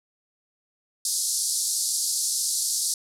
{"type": "band-pass noise", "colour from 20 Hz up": "white", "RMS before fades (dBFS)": -26, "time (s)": [1.05, 2.94], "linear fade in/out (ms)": 2, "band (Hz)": [4300, 11000], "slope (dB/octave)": 48, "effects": []}